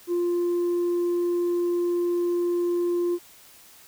sine tone with tanh clipping, 349.2 Hz, F4, in tune, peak -22 dBFS, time 0.07-3.19 s, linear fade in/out 50 ms, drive 1 dB, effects white hiss -51 dBFS RMS until 3.87 s

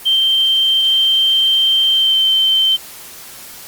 sine tone with pitch glide, 3136 to 3105 Hz, G7 to G7, 0 to -17 cents, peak -10 dBFS, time 0.05-2.77 s, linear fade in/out 20 ms, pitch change -17 cents, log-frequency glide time 1.93-2.18 s, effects white hiss -35 dBFS RMS until 3.67 s + Opus 32 kbps

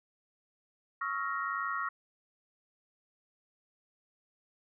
sine tone cluster, 1113 / 1286 / 1388 / 1870 Hz, C#6 / E6 / F6 / A#6, +7 / -43 / -11 / +5 cents, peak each -36 / -38 / -37 / -39 dBFS, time 1.01-1.89 s, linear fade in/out 5 ms, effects none

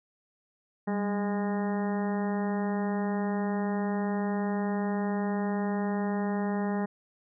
harmonic tone with a mistuned harmonic, 205.3 Hz, G#3, 20 cents flat, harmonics 1 / 2 / 3 / 4 / 5 / 6 / 7 / 8 / 9, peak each -28 / -35 / -39 / -37 / -43 / -48 / -48 / -49 / -44 dBFS, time 0.87-6.86 s, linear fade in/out 10 ms, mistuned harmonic 1, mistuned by -59 cents, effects none

